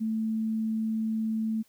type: tone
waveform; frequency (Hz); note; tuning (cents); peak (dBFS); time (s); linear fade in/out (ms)
sine; 220.8; A3; +6; -26; 0-1.63; 20
effects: white hiss -65 dBFS RMS until 1.68 s